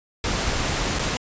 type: noise with dropouts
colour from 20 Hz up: pink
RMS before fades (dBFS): -24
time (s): 0.24-1.17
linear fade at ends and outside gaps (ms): 1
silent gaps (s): 0.988-0.993
effects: resampled to 16000 Hz